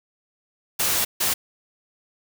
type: noise bursts at uneven times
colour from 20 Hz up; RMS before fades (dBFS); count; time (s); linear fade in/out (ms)
white; -22; 2; 0.79-1.05 / 1.2-1.34; 10
effects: none